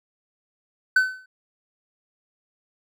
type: tone with exponential decay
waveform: triangle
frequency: 1517 Hz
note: F#6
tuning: 43 cents sharp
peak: -10 dBFS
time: 0.96-1.26 s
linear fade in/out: 5 ms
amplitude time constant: 64 ms
effects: none